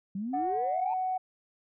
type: exponential sweep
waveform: sine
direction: up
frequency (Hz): 185.7 to 929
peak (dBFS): -31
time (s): 0.15-0.94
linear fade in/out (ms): 5
type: tone with pitch glide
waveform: sine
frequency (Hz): 740 to 745.1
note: F#5 to F#5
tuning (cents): 0 to +12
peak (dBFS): -27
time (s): 0.33-1.18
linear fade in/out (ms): 10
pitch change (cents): +12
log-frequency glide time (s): 0.78-0.89
effects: tanh soft clip ceiling -21 dBFS